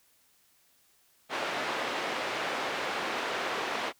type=band-pass noise; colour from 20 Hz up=pink; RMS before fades=-33 dBFS; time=1.29-3.93 s; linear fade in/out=50 ms; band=460 to 3000 Hz; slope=12 dB/octave; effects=white hiss -66 dBFS RMS until 3.99 s

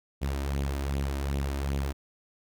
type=tone with flanger; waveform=sawtooth; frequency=69.3 Hz; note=C#2; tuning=in tune; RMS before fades=-30 dBFS; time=0.21-1.93 s; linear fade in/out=20 ms; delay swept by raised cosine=0.29 to 3.29 ms; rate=2.6 Hz; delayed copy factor=+0.55; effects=none

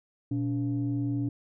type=tone pair together; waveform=sine; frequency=119.9 / 285.5 Hz; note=A#2 / D4; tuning=+49 / -49 cents; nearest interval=octave + minor third; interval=1502 cents; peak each=-28 dBFS; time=0.31-1.29 s; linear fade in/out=5 ms; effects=tanh soft clip ceiling -21 dBFS

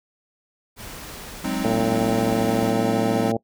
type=noise; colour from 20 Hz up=pink; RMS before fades=-37 dBFS; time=0.76-2.74 s; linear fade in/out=50 ms
type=chord; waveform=square; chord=Ab dominant seventh; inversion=third; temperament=equal; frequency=185 / 207.7 / 261.6 / 311.1 Hz; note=Gb3 / Ab3 / C4 / Eb4; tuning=0 / 0 / 0 / 0 cents; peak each=-30 / -30 / -28 / -31 dBFS; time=1.44-3.32 s; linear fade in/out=5 ms
type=harmonic tone; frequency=113.6 Hz; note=A#2; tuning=44 cents flat; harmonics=1 / 2 / 3 / 4 / 5 / 6 / 7; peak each=-30 / -25 / -29 / -25 / -28 / -30 / -30 dBFS; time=1.64-3.37 s; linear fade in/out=5 ms
effects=noise-tail reverb RT60 0.1 s tail -22 dB re dry

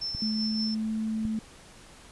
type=tone with tremolo; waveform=sine; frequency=5330 Hz; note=E8; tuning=18 cents sharp; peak=-29 dBFS; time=0.01-0.75 s; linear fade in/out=10 ms; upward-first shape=sine; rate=5.3 Hz; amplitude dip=40%
type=clicks; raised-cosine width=5 ms; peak=-24 dBFS; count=2; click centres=0.149 / 1.252 s
type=tone with pitch glide; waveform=sine; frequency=216.4 to 219.5 Hz; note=A3 to A3; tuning=-29 to -4 cents; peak=-27 dBFS; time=0.22-1.39 s; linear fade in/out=2 ms; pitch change=+25 cents; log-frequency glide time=0.32-0.96 s
effects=pink hiss -51 dBFS RMS until 2.11 s + resampled to 24000 Hz

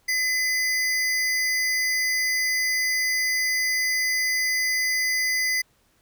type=tone pair together; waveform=square; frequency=2025 / 4843 Hz; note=B6 / D#8; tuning=+43 / -48 cents; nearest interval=octave + minor third; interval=1509 cents; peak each=-23 / -29 dBFS; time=0.08-5.62 s; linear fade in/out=10 ms; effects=pink hiss -64 dBFS RMS until 6.01 s

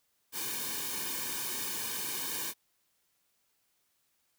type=noise with comb filter; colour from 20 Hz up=white; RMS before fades=-36 dBFS; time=0.32-2.54 s; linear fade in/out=50 ms; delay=1.5 ms; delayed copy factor=-0.95; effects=white hiss -75 dBFS RMS until 4.38 s

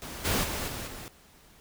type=noise with level steps; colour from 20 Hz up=pink; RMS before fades=-40 / -27 / -33 / -37 / -42 dBFS; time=0.02-1.08 s; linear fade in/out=0 ms; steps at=0.24 / 0.43 / 0.67 / 0.86 s; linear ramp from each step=20 ms; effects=pink hiss -57 dBFS RMS until 1.6 s

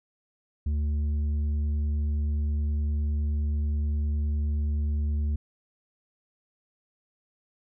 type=tone with tanh clipping; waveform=triangle; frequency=74.2 Hz; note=D2; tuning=18 cents sharp; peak=-25 dBFS; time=0.66-5.36 s; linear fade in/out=5 ms; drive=10 dB; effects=none

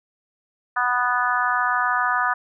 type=harmonic tone; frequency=246.9 Hz; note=B3; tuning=in tune; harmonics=3 / 4 / 5 / 6 / 7; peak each=-27 / -25 / -23 / -24 / -27 dBFS; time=0.76-2.34 s; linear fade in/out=10 ms; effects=none

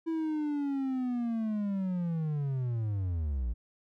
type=linear sweep; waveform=triangle; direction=down; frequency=329.6 to 54.1 Hz; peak=-27 dBFS; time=0.06-3.54 s; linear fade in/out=20 ms; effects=none

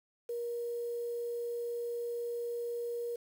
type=tone with quantisation; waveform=sine; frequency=474 Hz; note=A#4; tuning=29 cents sharp; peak=-34 dBFS; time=0.29-3.16 s; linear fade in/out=5 ms; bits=9; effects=none

